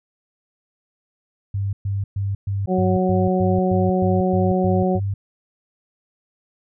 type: tone bursts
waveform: sine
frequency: 99.1 Hz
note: G2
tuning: 19 cents sharp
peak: -20 dBFS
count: 12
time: 1.54-5.14 s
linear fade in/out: 5 ms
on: 190 ms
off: 120 ms
type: harmonic tone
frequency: 185 Hz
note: F#3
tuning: in tune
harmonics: 1 / 2 / 3 / 4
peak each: -19 / -22 / -24 / -25 dBFS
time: 2.67-5 s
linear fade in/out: 50 ms
effects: none